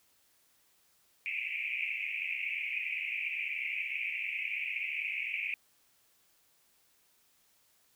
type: band-pass noise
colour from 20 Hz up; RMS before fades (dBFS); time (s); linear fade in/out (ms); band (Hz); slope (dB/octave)
pink; -36; 1.26-5.54; 0; 2200 to 2600; 96
effects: white hiss -69 dBFS RMS until 7.95 s